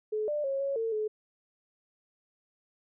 sine tone with pitch steps, 428.7 / 594 / 545 / 553 / 451.8 / 429 Hz, A4 / D5 / C#5 / C#5 / A4 / A4, -45 / +20 / -29 / -4 / +46 / -44 cents, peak -28 dBFS, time 0.12-1.08 s, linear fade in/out 10 ms, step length 160 ms, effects none

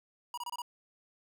square tone bursts, 965 Hz, B5, 40 cents flat, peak -37 dBFS, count 5, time 0.34-0.619 s, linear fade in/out 2 ms, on 35 ms, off 26 ms, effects none

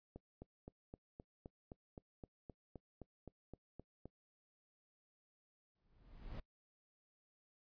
click train, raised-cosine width 2 ms, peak -37 dBFS, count 16, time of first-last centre 0.16-4.056 s, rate 3.85 Hz
brown noise with exponential growth, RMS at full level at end -43 dBFS, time 5.75-6.4 s, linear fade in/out 5 ms, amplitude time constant 140 ms
effects noise-tail reverb RT60 0.1 s tail -23 dB re dry + resampled to 11025 Hz

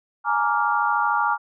sine chord, Bb dominant seventh, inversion third, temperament just, 839.1 / 932.3 / 1165.4 / 1398.5 Hz, Ab5 / Bb5 / D6 / F6, +18 / 0 / -14 / +2 cents, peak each -24 dBFS, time 0.24-1.38 s, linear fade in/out 50 ms, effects none

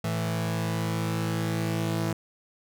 sawtooth tone pair together, 110 / 165.11 Hz, A2 / E3, 0 / +3 cents, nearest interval perfect fifth, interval 703 cents, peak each -25 dBFS, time 0.04-2.13 s, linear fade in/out 5 ms, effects none

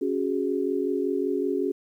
sine chord, C# suspended fourth, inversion none, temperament equal, 277.2 / 370 / 415.3 Hz, C#4 / F#4 / G#4, 0 / 0 / 0 cents, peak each -28 / -27 / -28 dBFS, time 0.01-1.72 s, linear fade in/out 10 ms, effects 10-bit

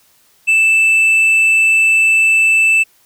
triangle tone with tanh clipping, 2642 Hz, E7, 3 cents sharp, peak -9 dBFS, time 0.47-2.84 s, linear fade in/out 20 ms, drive 8 dB, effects white hiss -53 dBFS RMS until 3.05 s

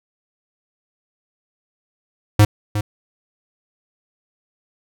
square tone with echo, 104.6 Hz, G#2, 13 cents sharp, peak -8 dBFS, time 2.39-2.45 s, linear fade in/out 5 ms, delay 360 ms, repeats 1, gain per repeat -11 dB, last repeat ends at 2.81 s, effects none

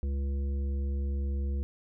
harmonic tone, 69.3 Hz, C#2, in tune, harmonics 1 / 3 / 5 / 7, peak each -28 / -42 / -47 / -50 dBFS, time 0.03-1.63 s, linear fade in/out 0 ms, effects none

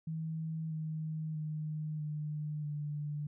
sine tone with pitch steps, 160.1 / 156.99 / 153.93 / 150.94 / 148 Hz, D#3 / D#3 / D#3 / D3 / D3, +50 / +16 / -18 / +48 / +14 cents, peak -35 dBFS, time 0.07-3.27 s, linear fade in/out 5 ms, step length 640 ms, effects none

